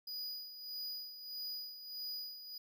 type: tone with tremolo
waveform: square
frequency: 4929 Hz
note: D#8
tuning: 17 cents flat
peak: -40 dBFS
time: 0.07-2.58 s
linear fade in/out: 5 ms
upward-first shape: sine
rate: 1.6 Hz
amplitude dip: 65%
effects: none